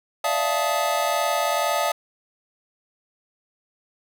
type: tone cluster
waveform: square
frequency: 582 / 661 / 703 / 874 / 1255 Hz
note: D5 / E5 / F5 / A5 / D#6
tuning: -16 / +5 / +11 / -12 / +15 cents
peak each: -28 dBFS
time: 0.24-1.92 s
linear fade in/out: 5 ms
effects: none